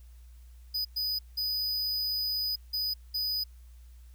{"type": "tone bursts at uneven times", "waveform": "square", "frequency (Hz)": 4978, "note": "D#8", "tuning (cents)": 0, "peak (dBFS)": -29, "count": 5, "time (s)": [[0.74, 0.85], [0.96, 1.19], [1.37, 2.56], [2.73, 2.94], [3.14, 3.44]], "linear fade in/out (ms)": 10, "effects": ["added 60 Hz sine -48 dBFS peak until 4.14 s", "white hiss -67 dBFS RMS until 4.14 s"]}